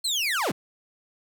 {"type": "linear sweep", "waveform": "30% pulse", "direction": "down", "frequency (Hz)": [4286, 88.2], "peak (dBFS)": -21, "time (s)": [0.04, 0.52], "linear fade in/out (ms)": 10, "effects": ["9-bit"]}